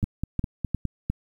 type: two click trains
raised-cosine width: 5 ms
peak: -12 / -14 dBFS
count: 4 / 5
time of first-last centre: 0.04-1.1 / 0.03-0.853 s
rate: 2.83 / 4.86 Hz
effects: 9-bit